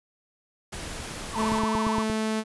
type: noise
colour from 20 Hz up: pink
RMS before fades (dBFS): -36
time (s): 0.72-1.6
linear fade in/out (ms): 10
type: tone with vibrato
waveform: sine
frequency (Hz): 999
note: B5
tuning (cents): +20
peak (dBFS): -27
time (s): 1.32-2.05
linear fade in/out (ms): 50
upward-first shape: sine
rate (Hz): 15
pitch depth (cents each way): 220
type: tone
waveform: sawtooth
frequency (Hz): 218.6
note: A3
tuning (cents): -11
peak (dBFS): -21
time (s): 1.35-2.44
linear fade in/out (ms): 50
type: click train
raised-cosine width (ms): 3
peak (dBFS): -18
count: 6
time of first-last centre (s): 1.52-2.099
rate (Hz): 8.63
effects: resampled to 24000 Hz